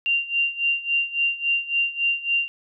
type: tone with tremolo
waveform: sine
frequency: 2776 Hz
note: F7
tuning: 11 cents flat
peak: -17 dBFS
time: 0.06-2.48 s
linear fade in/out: 0 ms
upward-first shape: sine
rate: 3.6 Hz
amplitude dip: 85%
effects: none